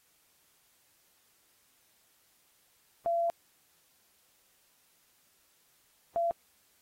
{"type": "tone bursts at uneven times", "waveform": "sine", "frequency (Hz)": 680, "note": "F5", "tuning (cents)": -46, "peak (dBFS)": -26, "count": 2, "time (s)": [[3.06, 3.3], [6.16, 6.31]], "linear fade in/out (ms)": 0, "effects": ["white hiss -68 dBFS RMS until 6.81 s", "AAC 48 kbps"]}